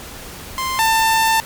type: tone pair in turn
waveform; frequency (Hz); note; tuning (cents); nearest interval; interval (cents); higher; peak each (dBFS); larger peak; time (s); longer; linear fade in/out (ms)
sawtooth; 1046.5 / 892.8; C6 / A5; 0 / +25; minor third; 275; first; -16 / -9; second; 0.58-0.79 / 0.79-1.4; second; 0
effects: pink hiss -34 dBFS RMS until 1.45 s + MP3 96 kbps